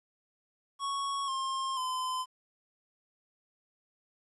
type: tone with pitch steps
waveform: square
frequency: 1108.7 / 1065.4 / 1023.8 Hz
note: C#6 / C6 / C6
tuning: 0 / +31 / -38 cents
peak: -32 dBFS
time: 0.79-2.26 s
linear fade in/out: 50 ms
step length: 490 ms
effects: resampled to 24000 Hz + 11-bit